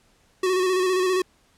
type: tone with vibrato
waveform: square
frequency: 370 Hz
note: F#4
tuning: in tune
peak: -20 dBFS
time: 0.43-1.22 s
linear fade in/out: 5 ms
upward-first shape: square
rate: 15 Hz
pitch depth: 31 cents each way
effects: pink hiss -61 dBFS RMS until 1.57 s + low-pass 10000 Hz 12 dB/octave